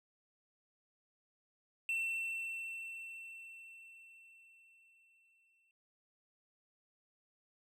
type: tone with exponential decay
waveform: triangle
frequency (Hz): 2693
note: E7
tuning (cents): +36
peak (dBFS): -31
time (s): 1.89-5.71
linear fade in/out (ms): 1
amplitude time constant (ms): 830
effects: none